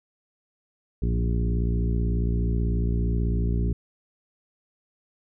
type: harmonic tone with a mistuned harmonic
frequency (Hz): 58.27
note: A#1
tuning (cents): 0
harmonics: 1 / 2 / 3 / 4 / 5 / 6 / 7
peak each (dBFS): -23 / -28 / -30 / -35 / -38 / -39 / -38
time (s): 1.02-3.73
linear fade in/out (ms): 5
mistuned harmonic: 2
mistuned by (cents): -48
effects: none